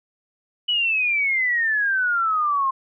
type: exponential sweep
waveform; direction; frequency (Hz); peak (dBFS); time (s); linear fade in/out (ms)
sine; down; 2976 to 1053; -18; 0.68-2.71; 10
effects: none